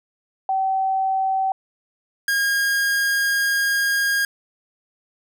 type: tone pair in turn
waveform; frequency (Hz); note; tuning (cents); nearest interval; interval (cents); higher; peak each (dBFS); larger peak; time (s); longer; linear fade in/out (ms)
sine / 45% pulse; 767 / 1625.2; G5 / G#6; -38 / -38; octave + minor second; 1300; second; -18; neither; 0.49-1.52 / 2.28-4.25; second; 2
effects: none